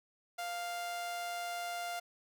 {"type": "tone with amplitude modulation", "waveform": "sawtooth", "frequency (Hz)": 698.5, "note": "F5", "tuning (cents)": 0, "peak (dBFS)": -32, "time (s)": [0.38, 2], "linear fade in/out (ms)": 10, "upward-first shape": "sine", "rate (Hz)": 204, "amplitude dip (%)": 30, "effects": []}